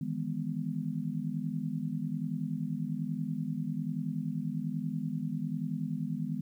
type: chord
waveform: sine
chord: E major seventh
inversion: third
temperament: just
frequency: 154.51 / 164.81 / 206 / 247.2 Hz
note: D#3 / E3 / G#3 / B3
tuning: -12 / 0 / -14 / +2 cents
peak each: -37 / -37 / -37 / -37 dBFS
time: 0.01-6.41 s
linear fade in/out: 5 ms
effects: 11-bit